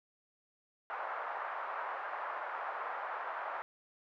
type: band-pass noise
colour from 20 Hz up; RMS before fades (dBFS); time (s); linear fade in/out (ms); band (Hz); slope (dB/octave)
white; -40; 0.9-3.62; 0; 630 to 1400; 24
effects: none